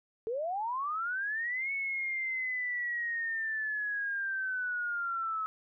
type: linear two-way sweep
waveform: sine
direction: up then down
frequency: 430.6 to 2216 to 1285 Hz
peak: -31 dBFS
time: 0.27-5.46 s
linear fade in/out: 0 ms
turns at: 1.72 s
effects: none